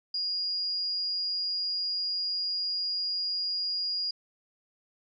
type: tone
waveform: sine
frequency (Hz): 4857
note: D#8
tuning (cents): -43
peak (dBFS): -28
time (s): 0.14-4.11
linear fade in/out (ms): 5
effects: none